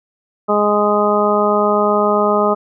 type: harmonic tone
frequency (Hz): 207.7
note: G#3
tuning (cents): 0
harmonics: 1 / 2 / 3 / 4 / 5 / 6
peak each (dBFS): -20 / -17 / -17 / -21 / -22 / -18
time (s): 0.48-2.55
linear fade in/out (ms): 20
effects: none